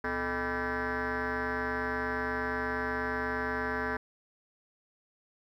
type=tone with frequency modulation; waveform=sine; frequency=987.8 Hz; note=B5; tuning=in tune; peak=-28 dBFS; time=0.04-3.97 s; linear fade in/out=5 ms; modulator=184 Hz; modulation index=4.5; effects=tanh soft clip ceiling -27 dBFS + 11-bit